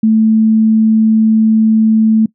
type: tone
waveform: sine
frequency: 220 Hz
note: A3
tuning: in tune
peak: -6 dBFS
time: 0.03-2.26 s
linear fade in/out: 5 ms
effects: noise-tail reverb RT60 0.1 s tail -21 dB re dry